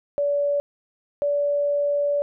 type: tone pair in turn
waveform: sine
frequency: 574 / 576.5 Hz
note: D5 / D5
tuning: -40 / -32 cents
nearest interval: unison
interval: 8 cents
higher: second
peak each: -19 dBFS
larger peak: neither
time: 0.18-0.6 / 1.22-2.22 s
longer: second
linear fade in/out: 0 ms
effects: none

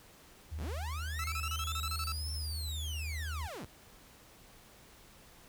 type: tone with vibrato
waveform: sine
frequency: 77.3 Hz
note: D#2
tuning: 11 cents flat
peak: -36 dBFS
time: 0.51-3.48 s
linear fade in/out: 20 ms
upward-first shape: sine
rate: 16 Hz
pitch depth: 71 cents each way
type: linear two-way sweep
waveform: sawtooth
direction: up then down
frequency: 42.18 to 5390 to 42.18 Hz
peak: -38 dBFS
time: 0.58-3.66 s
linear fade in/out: 10 ms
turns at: 2.32 s
type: tone bursts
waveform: sawtooth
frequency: 1318.5 Hz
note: E6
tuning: in tune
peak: -33 dBFS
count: 12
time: 1.19-2.121 s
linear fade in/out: 2 ms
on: 51 ms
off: 29 ms
effects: pink hiss -58 dBFS RMS until 5.48 s

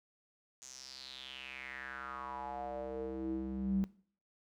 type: tone with band-pass filter sweep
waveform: square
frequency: 65.41 Hz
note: C2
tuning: in tune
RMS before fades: -41 dBFS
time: 0.62-3.84 s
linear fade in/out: 0 ms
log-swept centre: 6800 to 180 Hz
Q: 5.7
effects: noise-tail reverb RT60 0.5 s tail -20 dB re dry

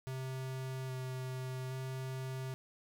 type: tone with vibrato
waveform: square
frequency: 130.2 Hz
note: C3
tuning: 8 cents flat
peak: -39 dBFS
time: 0.07-2.54 s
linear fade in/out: 0 ms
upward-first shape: square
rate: 0.61 Hz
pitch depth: 11 cents each way
effects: none

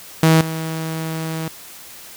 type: tone with level steps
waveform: sawtooth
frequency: 160.8 Hz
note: E3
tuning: 43 cents flat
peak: -6 / -19 dBFS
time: 0.23-1.48 s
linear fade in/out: 2 ms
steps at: 0.41 s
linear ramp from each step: 2 ms
effects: white hiss -39 dBFS RMS until 2.16 s

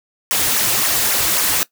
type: noise with flanger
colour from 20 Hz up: white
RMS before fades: -17 dBFS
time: 0.31-1.63 s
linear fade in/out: 0 ms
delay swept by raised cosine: 0.23 to 5.13 ms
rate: 3.7 Hz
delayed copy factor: -0.75
effects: noise-tail reverb RT60 0.1 s tail -19 dB re dry

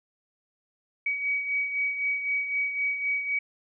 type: beating tone pair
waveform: sine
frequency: 2265 / 2268.9 Hz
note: C#7 / C#7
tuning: +37 / +40 cents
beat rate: 3.9 Hz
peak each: -26 / -34 dBFS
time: 1.06-3.39 s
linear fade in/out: 5 ms
effects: none

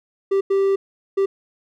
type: tone bursts at uneven times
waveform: triangle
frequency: 391.3 Hz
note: G4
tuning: 3 cents flat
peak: -13 dBFS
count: 3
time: 0.31-0.41 / 0.5-0.76 / 1.17-1.26 s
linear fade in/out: 10 ms
effects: none

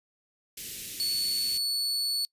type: band-stop noise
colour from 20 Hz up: white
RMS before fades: -38 dBFS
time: 0.57-1.58 s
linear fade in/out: 5 ms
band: 410 to 2200 Hz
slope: 24 dB/octave
type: tone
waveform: 40% pulse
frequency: 4435 Hz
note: C#8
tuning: in tune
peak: -25 dBFS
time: 1-2.25 s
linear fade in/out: 0 ms
effects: noise-tail reverb RT60 0.1 s tail -26 dB re dry + resampled to 32000 Hz

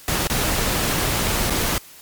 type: noise with dropouts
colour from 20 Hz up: pink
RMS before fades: -21 dBFS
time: 0.08-1.78 s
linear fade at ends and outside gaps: 1 ms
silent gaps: 0.272-0.299 / 1.499-1.505 s
effects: white hiss -44 dBFS RMS until 2.01 s + MP3 96 kbps

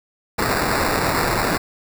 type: noise with sample-and-hold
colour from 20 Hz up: blue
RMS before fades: -20 dBFS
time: 0.38-1.58 s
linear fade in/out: 10 ms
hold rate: 3150 Hz
effects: none

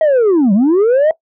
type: linear two-way sweep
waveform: sine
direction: down then up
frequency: 647 to 185 to 647 Hz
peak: -5 dBFS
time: 0.01-1.11 s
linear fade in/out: 2 ms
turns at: 0.53 s
effects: noise-tail reverb RT60 0.1 s tail -19 dB re dry + tanh soft clip ceiling -7 dBFS

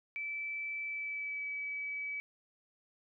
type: tone with pitch glide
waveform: sine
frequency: 2317 to 2288 Hz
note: D7 to D7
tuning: -24 to -46 cents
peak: -36 dBFS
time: 0.16-2.2 s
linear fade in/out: 0 ms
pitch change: -22 cents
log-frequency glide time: 0.85-1.46 s
effects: none

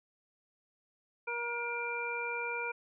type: harmonic tone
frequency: 474.7 Hz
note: A#4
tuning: 31 cents sharp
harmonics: 1 / 2 / 3 / 5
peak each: -40 / -40 / -40 / -37 dBFS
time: 1.27-2.72 s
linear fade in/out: 10 ms
effects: none

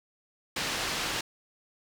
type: low-pass noise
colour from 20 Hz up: white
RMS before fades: -32 dBFS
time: 0.56-1.21 s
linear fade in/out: 5 ms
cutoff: 4500 Hz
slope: 12 dB/octave
effects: none

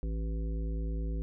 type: harmonic tone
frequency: 54.7 Hz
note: A1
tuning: 9 cents flat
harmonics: 1 / 3 / 5 / 7 / 9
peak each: -31 / -41 / -45 / -48 / -50 dBFS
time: 0.03-1.22 s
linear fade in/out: 0 ms
effects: none

